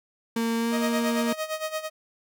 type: tone with pitch glide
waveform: 35% pulse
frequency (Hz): 229.2 to 233.9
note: A#3 to A#3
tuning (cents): -29 to +6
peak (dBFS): -22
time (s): 0.36-1.33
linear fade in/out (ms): 5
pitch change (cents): +35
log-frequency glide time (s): 0.57-0.75
type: tone with tremolo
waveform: sawtooth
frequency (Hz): 627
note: D#5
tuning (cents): +13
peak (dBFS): -22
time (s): 0.71-1.9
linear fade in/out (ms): 50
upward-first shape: sine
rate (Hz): 8.8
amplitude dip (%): 80
effects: none